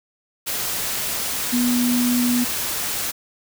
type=tone in noise; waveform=sine; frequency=244.4 Hz; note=B3; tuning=18 cents flat; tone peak=-17 dBFS; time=1.52-2.45 s; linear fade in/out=20 ms; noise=white; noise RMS=-25 dBFS; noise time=0.46-3.12 s; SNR=+5 dB; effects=none